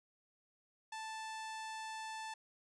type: tone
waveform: sawtooth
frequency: 880 Hz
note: A5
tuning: in tune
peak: -39 dBFS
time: 0.92-2.34 s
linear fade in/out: 5 ms
effects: resampled to 22050 Hz + 12-bit